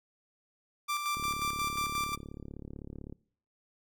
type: tone with tremolo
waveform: sawtooth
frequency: 1178 Hz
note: D6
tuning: 5 cents sharp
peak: -26 dBFS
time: 0.88-2.16 s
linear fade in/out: 20 ms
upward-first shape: square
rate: 5.6 Hz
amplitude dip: 45%
type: click train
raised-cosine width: 3 ms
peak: -30 dBFS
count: 71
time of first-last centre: 1.17-3.125 s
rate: 35.8 Hz
effects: noise-tail reverb RT60 0.6 s tail -24 dB re dry